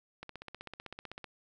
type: click train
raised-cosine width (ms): 0.3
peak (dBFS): -27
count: 17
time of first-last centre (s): 0.23-1.243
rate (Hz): 15.8
effects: none